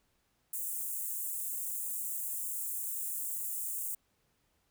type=high-pass noise; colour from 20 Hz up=white; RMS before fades=-37 dBFS; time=0.53-3.95 s; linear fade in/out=5 ms; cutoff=7400 Hz; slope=48 dB/octave; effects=pink hiss -75 dBFS RMS until 4.7 s